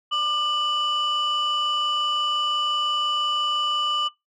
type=tone pair together; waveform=sine; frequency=1195.8 / 2970 Hz; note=D6 / F#7; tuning=+31 / +6 cents; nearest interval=octave + major third; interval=1575 cents; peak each=-22 dBFS; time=0.11-4.09 s; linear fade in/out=20 ms; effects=noise-tail reverb RT60 0.2 s tail -24 dB re dry + tanh soft clip ceiling -17 dBFS